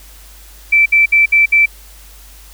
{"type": "tone bursts", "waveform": "sine", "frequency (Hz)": 2329, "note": "D7", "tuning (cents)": -15, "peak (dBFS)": -6, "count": 5, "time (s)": [0.72, 1.66], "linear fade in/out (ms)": 10, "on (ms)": 140, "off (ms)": 60, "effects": ["added 50 Hz sine -38 dBFS peak until 2.53 s", "white hiss -42 dBFS RMS until 2.53 s"]}